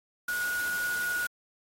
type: tone in noise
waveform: sine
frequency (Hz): 1453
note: F#6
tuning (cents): -32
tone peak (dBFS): -28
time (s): 0.28-1.27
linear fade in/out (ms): 5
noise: white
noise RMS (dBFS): -39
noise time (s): 0.28-1.27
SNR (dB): +8
effects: AAC 48 kbps